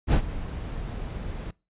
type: noise with ADSR envelope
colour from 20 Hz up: brown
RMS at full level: -17 dBFS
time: 0.07-1.51 s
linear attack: 62 ms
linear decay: 82 ms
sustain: -16 dB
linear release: 6 ms
effects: noise-tail reverb RT60 0.3 s tail -24 dB re dry + resampled to 8000 Hz